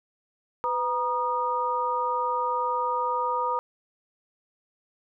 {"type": "tone cluster", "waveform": "sine", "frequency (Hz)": [501, 950, 1228], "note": ["B4", "A#5", "D#6"], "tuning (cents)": [25, 33, -23], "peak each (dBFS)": [-31, -26, -29], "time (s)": [0.64, 3.59], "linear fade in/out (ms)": 0, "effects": []}